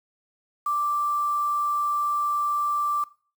sine tone with quantisation, 1174.7 Hz, D6, in tune, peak -22 dBFS, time 0.66-3.04 s, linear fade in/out 5 ms, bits 7, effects noise-tail reverb RT60 0.4 s tail -19 dB re dry

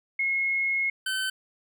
sine / 25% pulse tone pair in turn, 2166 / 1531.6 Hz, C#7 / G6, -41 / -41 cents, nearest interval tritone, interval 600 cents, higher first, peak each -23 dBFS, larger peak neither, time 0.19-0.9 / 1.06-1.3 s, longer first, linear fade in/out 5 ms, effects none

